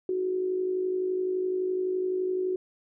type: tone with amplitude modulation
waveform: sine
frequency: 370 Hz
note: F#4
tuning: in tune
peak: -23 dBFS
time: 0.09-2.56 s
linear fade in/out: 2 ms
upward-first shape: sine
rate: 51.8 Hz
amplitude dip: 50%
effects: none